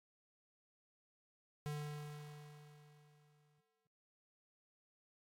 square tone with exponential decay, 148.5 Hz, D3, 20 cents sharp, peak -40 dBFS, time 1.66-3.87 s, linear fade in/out 0 ms, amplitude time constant 480 ms, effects AAC 48 kbps

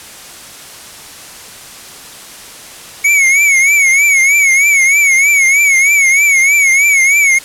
square tone with vibrato, 2223 Hz, C#7, 4 cents sharp, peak -7 dBFS, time 3.04-7.39 s, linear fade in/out 10 ms, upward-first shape triangle, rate 3.2 Hz, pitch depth 110 cents each way, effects white hiss -32 dBFS RMS until 7.44 s + low-pass 11000 Hz 12 dB/octave

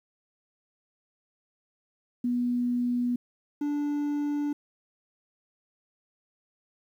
sine / triangle tone pair in turn, 244.1 / 291.7 Hz, B3 / D4, -20 / -12 cents, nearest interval minor third, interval 308 cents, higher second, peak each -24 dBFS, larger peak neither, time 2.24-3.16 / 3.61-4.53 s, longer neither, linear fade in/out 5 ms, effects 10-bit

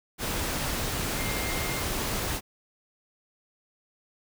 sine tone in noise, 2113 Hz, C7, 16 cents sharp, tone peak -37 dBFS, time 1.15-1.84 s, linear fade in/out 50 ms, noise pink, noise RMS -30 dBFS, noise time 0.18-2.41 s, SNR -10 dB, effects none

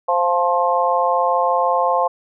harmonic tone with a mistuned harmonic, 174.61 Hz, F3, in tune, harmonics 3 / 4 / 5 / 6, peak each -20 / -20 / -20 / -20 dBFS, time 0.08-2.08 s, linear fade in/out 10 ms, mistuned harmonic 6, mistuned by +22 cents, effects none

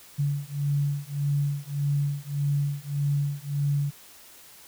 sine beating tone pair, 142.2 / 143.9 Hz, C#3 / D3, +45 / -35 cents, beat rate 1.7 Hz, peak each -27 dBFS, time 0.18-3.91 s, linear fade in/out 20 ms, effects white hiss -50 dBFS RMS until 4.67 s

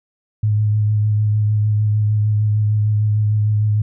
sine tone with vibrato, 106 Hz, G#2, 36 cents sharp, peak -13 dBFS, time 0.43-3.82 s, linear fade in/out 5 ms, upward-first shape sine, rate 6.6 Hz, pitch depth 20 cents each way, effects none

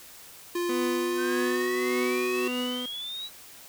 square tone with pitch glide, 349.2 to 370 Hz, F4 to F#4, 0 to 0 cents, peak -27 dBFS, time 0.55-2.48 s, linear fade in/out 5 ms, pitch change +100 cents, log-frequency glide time 0.98-1.82 s
30% pulse tone with tremolo, 248.9 Hz, B3, 14 cents sharp, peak -25 dBFS, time 0.69-2.86 s, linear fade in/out 5 ms, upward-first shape triangle, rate 1.7 Hz, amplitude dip 65%
sine exponential sweep, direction up, 1505 to 3951 Hz, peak -33 dBFS, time 1.16-3.3 s, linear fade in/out 50 ms
effects white hiss -48 dBFS RMS until 3.68 s

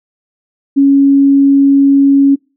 sine tone, 277.2 Hz, C#4, in tune, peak -4 dBFS, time 0.76-2.36 s, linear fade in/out 20 ms, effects noise-tail reverb RT60 0.3 s tail -24 dB re dry

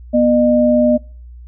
sine tone pair together, 243.1 / 608 Hz, B3 / D#5, -27 / -40 cents, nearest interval octave + major third, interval 1587 cents, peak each -12 dBFS, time 0.13-0.98 s, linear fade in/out 20 ms, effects noise-tail reverb RT60 0.4 s tail -24 dB re dry + added 60 Hz sine -33 dBFS peak until 1.47 s

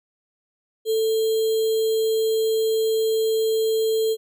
sine tone with sample-and-hold, 442.6 Hz, A4, 10 cents sharp, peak -18 dBFS, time 0.85-4.17 s, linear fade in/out 50 ms, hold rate 3675 Hz, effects none

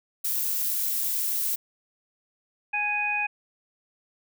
violet noise, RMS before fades -27 dBFS, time 0.24-1.56 s, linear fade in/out 10 ms
harmonic tone, 830.6 Hz, G#5, in tune, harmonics 1 / 2 / 3, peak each -31 / -34 / -25 dBFS, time 2.73-3.27 s, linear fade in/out 10 ms
effects none

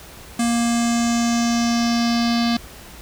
square tone with low-pass filter sweep, 234.7 Hz, A#3, 12 cents sharp, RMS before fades -19 dBFS, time 0.39-2.57 s, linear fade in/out 5 ms, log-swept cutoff 8600 to 4400 Hz, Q 3.7, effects added 60 Hz sine -45 dBFS peak until 3.01 s + pink hiss -41 dBFS RMS until 3.01 s

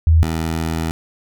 sine / 15% pulse tone pair in turn, 80.8 / 81.11 Hz, E2 / E2, -34 / -27 cents, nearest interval unison, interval 7 cents, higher second, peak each -8 / -13 dBFS, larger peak first, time 0.07-0.23 / 0.23-0.91 s, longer second, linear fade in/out 0 ms, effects none

